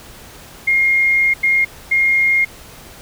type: tone bursts at uneven times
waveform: sine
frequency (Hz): 2133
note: C7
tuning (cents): +33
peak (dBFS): -11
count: 3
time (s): 0.67-1.34 / 1.43-1.65 / 1.91-2.45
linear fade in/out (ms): 10
effects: pink hiss -39 dBFS RMS until 3.01 s